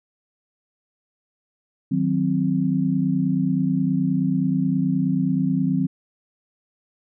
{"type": "chord", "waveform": "sine", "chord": "C diminished", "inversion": "first", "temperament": "equal", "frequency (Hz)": [155.56, 185, 261.6], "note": ["Eb3", "Gb3", "C4"], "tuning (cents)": [0, 0, 0], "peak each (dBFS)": [-24, -22, -22], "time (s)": [1.91, 5.87], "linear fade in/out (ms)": 10, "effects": []}